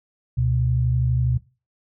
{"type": "tone pair together", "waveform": "sine", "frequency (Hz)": [71.23, 123.47], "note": ["C#2", "B2"], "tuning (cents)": [48, 0], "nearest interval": "minor seventh", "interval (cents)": 952, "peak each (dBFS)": [-24, -19], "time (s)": [0.37, 1.38], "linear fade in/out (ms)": 10, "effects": ["noise-tail reverb RT60 0.3 s tail -18 dB re dry"]}